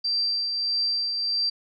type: tone with tremolo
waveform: sine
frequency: 4699 Hz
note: D8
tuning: in tune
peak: -21 dBFS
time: 0.04-1.5 s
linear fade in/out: 10 ms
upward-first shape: triangle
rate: 1.6 Hz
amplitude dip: 40%
effects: none